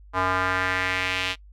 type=tone with band-pass filter sweep; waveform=square; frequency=92.7 Hz; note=F#2; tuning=4 cents sharp; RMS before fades=-25 dBFS; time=0.13-1.36 s; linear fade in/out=50 ms; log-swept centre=1100 to 3000 Hz; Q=2.2; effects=noise-tail reverb RT60 0.1 s tail -21 dB re dry + added 50 Hz sine -45 dBFS peak until 1.52 s

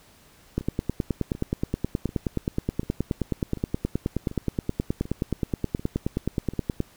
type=two click trains; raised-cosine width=3 ms; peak=-23 / -11 dBFS; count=9 / 60; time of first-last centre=0.61-6.536 / 0.58-6.804 s; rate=1.35 / 9.48 Hz; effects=pink hiss -55 dBFS RMS until 6.96 s

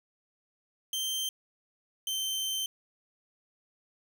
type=tone pair in turn; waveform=sawtooth; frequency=3136 / 3105 Hz; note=G7 / G7; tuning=0 / -17 cents; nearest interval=unison; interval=17 cents; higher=first; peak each=-27 dBFS; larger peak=neither; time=0.93-1.29 / 2.07-2.66 s; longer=second; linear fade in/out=2 ms; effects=none

